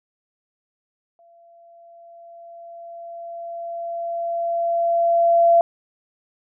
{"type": "tone with exponential growth", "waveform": "sine", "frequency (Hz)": 680, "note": "F5", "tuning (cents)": -46, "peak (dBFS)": -10, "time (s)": [1.19, 5.61], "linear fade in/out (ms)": 1, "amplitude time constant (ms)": 960, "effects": []}